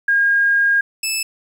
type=tone pair in turn; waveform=sine / 15% pulse; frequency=1623 / 2621 Hz; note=G#6 / E7; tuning=-40 / -11 cents; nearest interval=minor sixth; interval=829 cents; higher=second; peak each=-12 dBFS; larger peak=neither; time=0.08-0.81 / 1.03-1.23 s; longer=first; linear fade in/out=5 ms; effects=8-bit